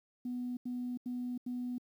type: tone bursts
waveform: sine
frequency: 246.9 Hz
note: B3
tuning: in tune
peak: -34 dBFS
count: 4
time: 0.25-1.782 s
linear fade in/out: 5 ms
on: 320 ms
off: 84 ms
effects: tanh soft clip ceiling -31 dBFS + 11-bit